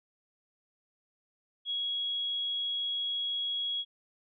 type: tone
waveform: sine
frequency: 3322 Hz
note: G#7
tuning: in tune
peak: -30 dBFS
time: 1.65-3.85 s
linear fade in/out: 50 ms
effects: none